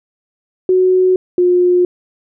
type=tone pair in turn; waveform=sine; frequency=370 / 357.6 Hz; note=F#4 / F4; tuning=0 / +41 cents; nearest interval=minor second; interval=59 cents; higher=first; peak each=-8 dBFS; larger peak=neither; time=0.69-1.16 / 1.38-1.85 s; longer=neither; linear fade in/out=2 ms; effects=none